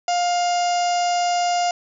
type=harmonic tone; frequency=705 Hz; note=F5; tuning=16 cents sharp; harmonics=1 / 2 / 3 / 4 / 5 / 6 / 7 / 8 / 9 / 10; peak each=-18 / -34 / -34 / -32 / -42 / -41 / -33 / -36 / -38 / -36 dBFS; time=0.08-1.71 s; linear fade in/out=2 ms; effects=none